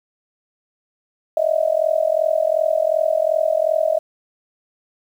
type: tone with amplitude modulation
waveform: sine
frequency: 635 Hz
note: D#5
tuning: 35 cents sharp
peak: -11 dBFS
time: 1.37-3.99 s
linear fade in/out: 2 ms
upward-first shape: sine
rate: 42.7 Hz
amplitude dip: 95%
effects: 8-bit